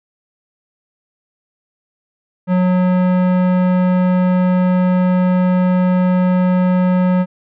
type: tone with tanh clipping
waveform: sine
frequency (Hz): 182.3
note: F#3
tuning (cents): -25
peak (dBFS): -13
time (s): 2.47-7.26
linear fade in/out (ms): 50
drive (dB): 17
effects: none